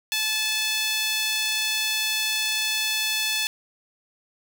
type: tone with high-pass filter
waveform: sawtooth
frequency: 869 Hz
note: A5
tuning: 22 cents flat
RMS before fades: -25 dBFS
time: 0.12-3.47 s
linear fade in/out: 0 ms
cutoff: 3000 Hz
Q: 1.6
effects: none